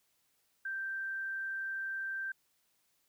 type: tone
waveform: sine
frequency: 1568 Hz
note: G6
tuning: in tune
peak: -35 dBFS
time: 0.65-2.32 s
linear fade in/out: 5 ms
effects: white hiss -75 dBFS RMS until 3.08 s